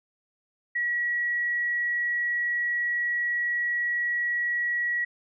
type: tone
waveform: sine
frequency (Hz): 1922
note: B6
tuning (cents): -48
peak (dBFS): -24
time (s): 0.75-5.05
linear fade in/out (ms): 10
effects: none